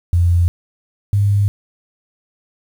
sine tone pair in turn, 86.8 / 101.26 Hz, F2 / G#2, -10 / -43 cents, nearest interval minor third, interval 267 cents, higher second, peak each -10 / -11 dBFS, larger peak first, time 0.13-0.48 / 1.13-1.48 s, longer neither, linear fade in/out 0 ms, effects 7-bit

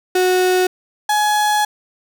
35% pulse tone pair in turn, 367.3 / 841.4 Hz, F#4 / G#5, -13 / +22 cents, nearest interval octave + major second, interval 1435 cents, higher second, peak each -11 / -12 dBFS, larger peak first, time 0.15-0.67 / 1.09-1.65 s, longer second, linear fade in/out 5 ms, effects none

